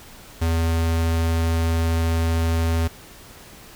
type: tone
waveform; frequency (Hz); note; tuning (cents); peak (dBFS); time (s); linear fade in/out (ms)
square; 82.41; E2; 0; -19; 0.41-2.88; 10
effects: pink hiss -44 dBFS RMS until 3.75 s